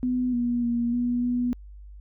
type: tone with pitch steps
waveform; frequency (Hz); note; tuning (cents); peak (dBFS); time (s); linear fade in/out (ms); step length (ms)
sine; 250.5 / 240.6 / 236.7 / 242.8 / 244.8; B3 / B3 / A#3 / B3 / B3; +25 / -45 / +27 / -29 / -15; -22; 0.03-1.53; 0; 300
effects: added 50 Hz sine -41 dBFS peak until 2 s